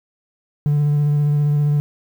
triangle tone with vibrato, 146.83 Hz, D3, in tune, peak -11 dBFS, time 0.66-1.8 s, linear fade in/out 0 ms, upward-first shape triangle, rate 15 Hz, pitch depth 21 cents each way, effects tanh soft clip ceiling -8 dBFS + 8-bit

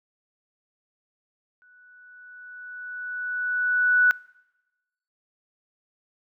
sine tone with exponential growth, 1480 Hz, F#6, in tune, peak -14 dBFS, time 1.62-4.11 s, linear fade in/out 0 ms, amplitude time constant 540 ms, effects noise-tail reverb RT60 1.0 s tail -24 dB re dry

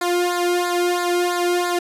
sawtooth tone with flanger, 352.7 Hz, F4, 17 cents sharp, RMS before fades -20 dBFS, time 0.01-1.79 s, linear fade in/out 5 ms, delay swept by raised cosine 0.34 to 1.14 ms, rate 3 Hz, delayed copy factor -0.95, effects resampled to 32000 Hz

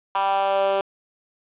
10% pulse tone with high-pass filter sweep, 196 Hz, G3, in tune, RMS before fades -21 dBFS, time 0.15-0.81 s, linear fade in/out 2 ms, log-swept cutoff 920 to 480 Hz, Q 3.9, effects resampled to 8000 Hz + 8-bit

